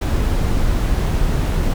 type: noise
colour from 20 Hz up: brown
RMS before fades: -17 dBFS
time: 0.01-1.74 s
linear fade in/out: 10 ms
effects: none